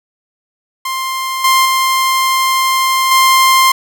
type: tone with level steps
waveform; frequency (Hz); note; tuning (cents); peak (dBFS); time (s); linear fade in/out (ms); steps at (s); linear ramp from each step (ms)
sawtooth; 1052; C6; +9; -13 / -4 / -7 / -3; 0.85-3.72; 5; 1.44 / 1.65 / 3.11; 5
effects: none